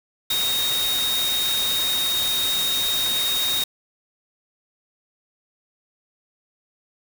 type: tone in noise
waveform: sine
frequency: 3729 Hz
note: A#7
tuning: in tune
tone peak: -21 dBFS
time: 0.3-3.64 s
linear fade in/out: 5 ms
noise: white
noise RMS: -27 dBFS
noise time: 0.3-3.64 s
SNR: +3 dB
effects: none